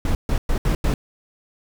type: noise bursts at uneven times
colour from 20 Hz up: brown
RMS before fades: -19 dBFS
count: 5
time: 0.05-0.15 / 0.29-0.38 / 0.49-0.58 / 0.65-0.75 / 0.84-0.94 s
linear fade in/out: 2 ms
effects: none